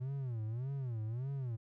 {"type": "tone with vibrato", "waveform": "triangle", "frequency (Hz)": 122.8, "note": "B2", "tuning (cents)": -9, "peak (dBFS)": -34, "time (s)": [0, 1.57], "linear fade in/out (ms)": 20, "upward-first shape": "sine", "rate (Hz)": 1.7, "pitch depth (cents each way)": 220, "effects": []}